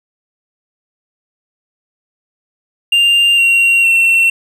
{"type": "tone with pitch steps", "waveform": "triangle", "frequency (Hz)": [2794, 2752, 2711], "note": ["F7", "F7", "E7"], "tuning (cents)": [0, -26, 48], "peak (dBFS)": -6, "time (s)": [2.92, 4.3], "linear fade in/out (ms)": 5, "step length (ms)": 460, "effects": []}